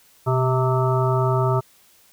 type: harmonic tone with a mistuned harmonic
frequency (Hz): 130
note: C3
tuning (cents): -11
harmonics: 1 / 3 / 5 / 7 / 9 / 10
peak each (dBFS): -19 / -24 / -26 / -27 / -29 / -29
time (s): 0.26-1.61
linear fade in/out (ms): 20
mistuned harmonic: 1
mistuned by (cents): -51
effects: white hiss -55 dBFS RMS until 2.12 s